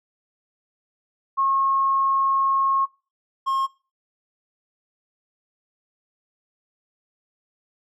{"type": "tone pair in turn", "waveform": ["sine", "triangle"], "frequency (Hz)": [1085, 1075], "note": ["C#6", "C6"], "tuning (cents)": [-37, 47], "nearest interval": "unison", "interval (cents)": 16, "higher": "first", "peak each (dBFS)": -18, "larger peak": "neither", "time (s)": [[1.37, 2.86], [3.46, 3.67]], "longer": "first", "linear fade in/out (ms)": 20, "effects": ["noise-tail reverb RT60 0.3 s tail -18 dB re dry"]}